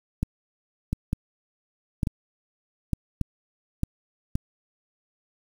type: two click trains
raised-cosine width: 5 ms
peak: -11 / -12 dBFS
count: 5 / 4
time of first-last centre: 0.23-3.834 / 0.93-4.355 s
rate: 1.11 / 0.876 Hz
effects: 7-bit